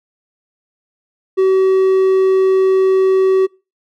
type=tone; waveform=triangle; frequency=380 Hz; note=F#4; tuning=46 cents sharp; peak=-7 dBFS; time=1.37-3.47 s; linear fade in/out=20 ms; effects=noise-tail reverb RT60 0.3 s tail -25 dB re dry